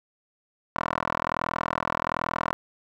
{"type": "tone with band-pass filter", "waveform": "10% pulse", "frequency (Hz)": 41.26, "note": "E1", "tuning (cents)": 2, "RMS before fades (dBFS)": -29, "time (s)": [0.76, 2.53], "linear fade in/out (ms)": 0, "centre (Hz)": 1100, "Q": 2.4, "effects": []}